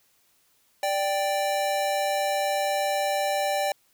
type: tone pair together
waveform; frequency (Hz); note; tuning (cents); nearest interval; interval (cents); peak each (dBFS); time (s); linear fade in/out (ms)
square; 587.3 / 784; D5 / G5; 0 / 0; perfect fourth; 500; -27; 0.83-3.72; 2
effects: white hiss -65 dBFS RMS until 3.93 s